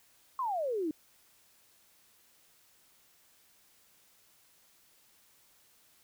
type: exponential sweep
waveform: sine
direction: down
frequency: 1097 to 295.1 Hz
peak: -30 dBFS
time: 0.39-0.91 s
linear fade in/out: 2 ms
effects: white hiss -65 dBFS RMS until 6.03 s